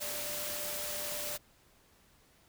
sine tone in noise, 592 Hz, D5, 14 cents sharp, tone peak -44 dBFS, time 0-1.38 s, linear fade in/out 20 ms, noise white, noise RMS -38 dBFS, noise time 0-1.38 s, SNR -9 dB, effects pink hiss -65 dBFS RMS until 2.48 s

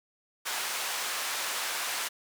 pink band-pass noise, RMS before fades -33 dBFS, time 0.45-2.09 s, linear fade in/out 20 ms, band 960 to 14000 Hz, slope 12 dB/octave, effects none

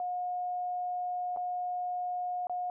sine tone with dropouts, 720 Hz, F#5, 47 cents flat, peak -31 dBFS, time 0-2.7 s, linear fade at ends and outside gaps 1 ms, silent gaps 1.363-1.371 / 2.47-2.496 s, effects none

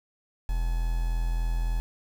triangle tone with quantisation, 41.74 Hz, E1, 22 cents sharp, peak -22 dBFS, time 0.49-1.8 s, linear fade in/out 0 ms, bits 7, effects none

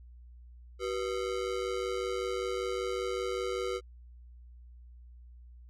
square ring-modulated tone, 433.2 Hz, A4, 27 cents flat, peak -29 dBFS, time 0.79-3.81 s, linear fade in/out 50 ms, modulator 52.6 Hz, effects added 60 Hz sine -49 dBFS peak until 5.69 s + low-pass 7000 Hz 12 dB/octave

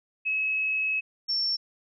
sine tone pair in turn, 2572 / 5431 Hz, E7 / F8, -43 / -49 cents, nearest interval octave + minor second, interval 1294 cents, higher second, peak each -24 dBFS, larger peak neither, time 0.25-1.01 / 1.28-1.57 s, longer first, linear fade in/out 20 ms, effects none

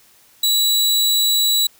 sawtooth tone, 3923 Hz, B7, 12 cents flat, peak -11 dBFS, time 0.43-1.67 s, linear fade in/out 5 ms, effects white hiss -52 dBFS RMS until 1.79 s

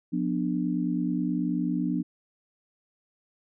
sine chord, B diminished, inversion second, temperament just, 177.8 / 246.9 / 296.3 Hz, F3 / B3 / D4, +31 / 0 / +15 cents, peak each -29 dBFS, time 0.12-2.03 s, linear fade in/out 20 ms, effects none

